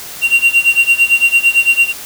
triangle tone with tremolo, 2759 Hz, F7, 22 cents flat, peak -3 dBFS, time 0.21-1.93 s, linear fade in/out 50 ms, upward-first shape sine, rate 8.9 Hz, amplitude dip 90%, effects white hiss -29 dBFS RMS until 2.05 s

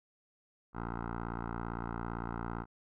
10% pulse tone with low-pass filter, 57.7 Hz, A#1, 17 cents flat, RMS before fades -39 dBFS, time 0.73-2.66 s, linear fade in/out 50 ms, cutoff 1200 Hz, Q 5.7, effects none

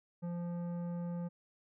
sine tone with tanh clipping, 173.3 Hz, F3, 13 cents flat, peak -38 dBFS, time 0.22-1.29 s, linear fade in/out 20 ms, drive 12 dB, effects none

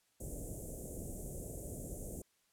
pink band-stop noise, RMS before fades -44 dBFS, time 0.2-2.22 s, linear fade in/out 5 ms, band 630 to 7100 Hz, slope 48 dB/octave, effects white hiss -75 dBFS RMS until 2.52 s + low-pass 12000 Hz 12 dB/octave

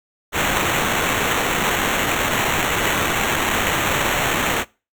violet noise with sample-and-hold, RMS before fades -20 dBFS, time 0.32-4.65 s, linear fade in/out 50 ms, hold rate 4900 Hz, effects noise-tail reverb RT60 0.3 s tail -23 dB re dry

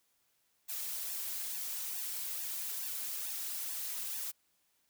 blue noise with flanger, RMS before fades -39 dBFS, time 0.68-4.32 s, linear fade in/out 20 ms, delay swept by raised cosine 1.1 to 4.1 ms, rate 2.3 Hz, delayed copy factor +0.8, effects white hiss -75 dBFS RMS until 4.89 s

